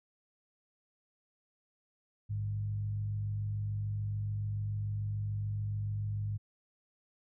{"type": "tone with frequency modulation", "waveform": "sine", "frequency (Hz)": 103.83, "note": "G#2", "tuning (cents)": 0, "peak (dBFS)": -32, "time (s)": [2.29, 6.38], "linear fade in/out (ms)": 20, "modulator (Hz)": 46.9, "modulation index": 0.41, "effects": []}